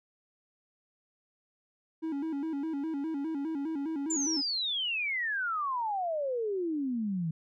triangle tone with vibrato, 300.1 Hz, D4, 38 cents sharp, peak -29 dBFS, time 2.02-4.42 s, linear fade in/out 20 ms, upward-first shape square, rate 4.9 Hz, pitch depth 120 cents each way
sine exponential sweep, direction down, 7300 to 155.56 Hz, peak -29 dBFS, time 4.1-7.31 s, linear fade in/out 5 ms
effects none

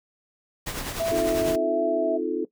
pink noise with tremolo, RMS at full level -30 dBFS, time 0.66-1.56 s, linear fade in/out 10 ms, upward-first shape triangle, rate 10 Hz, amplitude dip 55%
sine tone with vibrato, 659.3 Hz, E5, in tune, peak -22 dBFS, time 0.99-2.18 s, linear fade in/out 20 ms, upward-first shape sine, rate 1.5 Hz, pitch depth 15 cents each way
sine chord, F dominant seventh, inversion second, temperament just, 261.9 / 314.3 / 349.2 / 436.5 Hz, C4 / Eb4 / F4 / A4, +2 / +18 / 0 / -14 cents, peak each -33 / -29 / -28 / -28 dBFS, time 1.11-2.45 s, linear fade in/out 5 ms
effects noise-tail reverb RT60 0.1 s tail -17 dB re dry

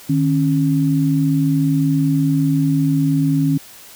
sine tone pair together, 153.47 / 273.8 Hz, D#3 / C#4, -23 / -21 cents, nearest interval minor seventh, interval 1002 cents, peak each -16 dBFS, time 0.09-3.58 s, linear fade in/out 10 ms, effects white hiss -41 dBFS RMS until 3.95 s

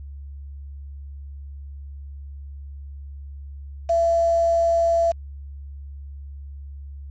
sine tone with quantisation, 672 Hz, E5, 33 cents sharp, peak -16 dBFS, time 3.89-5.12 s, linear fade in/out 10 ms, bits 6, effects added 70 Hz sine -34 dBFS peak until 7.1 s + resampled to 16000 Hz

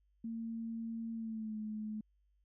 sine tone with pitch glide, 227.5 to 214.7 Hz, A#3 to A3, -42 to -42 cents, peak -38 dBFS, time 0.24-2.01 s, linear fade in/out 5 ms, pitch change -100 cents, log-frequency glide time 1.14-1.57 s, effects added 50 Hz sine -70 dBFS peak until 2.44 s

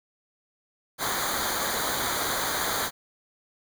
pink noise with comb filter, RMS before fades -28 dBFS, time 0.98-2.91 s, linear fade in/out 50 ms, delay 0.37 ms, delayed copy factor -0.85, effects none

